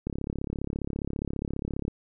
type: click train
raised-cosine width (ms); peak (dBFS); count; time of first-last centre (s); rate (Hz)
3; -18; 64; 0.07-1.88; 34.8
effects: none